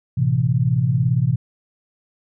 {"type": "chord", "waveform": "sine", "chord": "A minor", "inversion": "none", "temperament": "equal with one note detuned", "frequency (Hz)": [110, 127.83, 164.81], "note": ["A2", "C3", "E3"], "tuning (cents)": [0, -40, 0], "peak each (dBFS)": [-22, -17, -22], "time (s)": [0.17, 1.36], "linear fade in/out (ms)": 10, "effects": []}